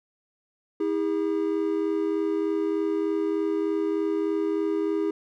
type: tone pair together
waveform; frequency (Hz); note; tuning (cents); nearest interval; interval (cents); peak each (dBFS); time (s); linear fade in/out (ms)
triangle; 321.9 / 405.2; E4 / G#4; -41 / -43; major third; 398; -24; 0.8-5.11; 5
effects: none